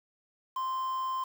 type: tone with quantisation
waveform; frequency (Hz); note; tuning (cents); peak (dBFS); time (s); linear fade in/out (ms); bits
triangle; 1044; C6; -4; -28; 0.56-1.24; 5; 8
effects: none